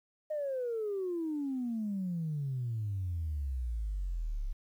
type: exponential sweep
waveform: sine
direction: down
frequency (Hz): 622.3 to 32.7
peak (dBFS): -31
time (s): 0.3-4.53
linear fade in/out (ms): 10
effects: tanh soft clip ceiling -28 dBFS + 11-bit